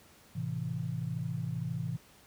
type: chord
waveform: sine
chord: A minor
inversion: none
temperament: just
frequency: 110 / 132 / 165 Hz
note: A2 / C3 / E3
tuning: 0 / +16 / +2 cents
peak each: -38 / -36 / -36 dBFS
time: 0.35-1.97 s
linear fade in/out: 10 ms
effects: pink hiss -59 dBFS RMS until 2.26 s + high-pass 60 Hz 12 dB/octave